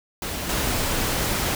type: noise with level steps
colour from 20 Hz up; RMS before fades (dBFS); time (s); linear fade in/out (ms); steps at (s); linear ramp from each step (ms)
pink; -29 / -24; 0.22-1.55; 2; 0.49; 2
effects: none